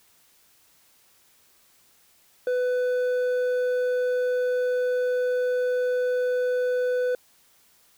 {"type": "tone with hard clipping", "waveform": "sine", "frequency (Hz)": 498.7, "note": "B4", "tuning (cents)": 17, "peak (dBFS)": -23, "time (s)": [2.47, 7.15], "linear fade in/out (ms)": 2, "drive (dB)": 5, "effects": ["white hiss -60 dBFS RMS until 7.97 s"]}